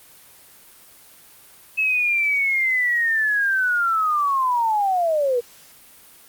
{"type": "linear sweep", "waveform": "sine", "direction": "down", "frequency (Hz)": [2600, 466.2], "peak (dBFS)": -17, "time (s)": [1.77, 5.41], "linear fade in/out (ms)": 20, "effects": ["white hiss -48 dBFS RMS until 6.28 s", "Opus 32 kbps"]}